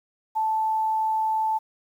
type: tone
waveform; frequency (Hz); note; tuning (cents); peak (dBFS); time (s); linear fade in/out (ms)
sine; 877; A5; -6; -21; 0.35-1.59; 20
effects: 9-bit